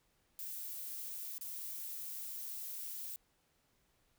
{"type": "noise with dropouts", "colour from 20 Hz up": "violet", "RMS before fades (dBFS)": -44, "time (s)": [0.39, 3.16], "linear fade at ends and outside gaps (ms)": 1, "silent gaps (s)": [1.382, 1.41], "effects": ["pink hiss -75 dBFS RMS until 4.18 s"]}